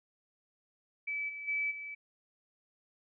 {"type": "tone with level steps", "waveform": "sine", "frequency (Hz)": 2302, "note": "D7", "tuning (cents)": -35, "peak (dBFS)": [-33, -40, -30, -40], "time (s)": [1.07, 1.95], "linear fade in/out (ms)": 10, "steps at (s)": [1.28, 1.47, 1.7], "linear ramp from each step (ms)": 20, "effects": []}